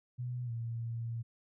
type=tone with pitch glide; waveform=sine; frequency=123.47 to 115.87 Hz; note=B2 to A#2; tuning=0 to -10 cents; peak=-35 dBFS; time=0.18-1.23 s; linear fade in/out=20 ms; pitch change=-110 cents; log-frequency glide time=0.45-0.51 s; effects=none